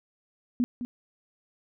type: tone with echo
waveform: sine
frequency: 243.9 Hz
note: B3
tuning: 21 cents flat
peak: -21 dBFS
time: 0.6-0.64 s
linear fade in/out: 0 ms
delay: 210 ms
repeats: 1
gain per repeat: -9 dB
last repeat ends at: 0.85 s
effects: none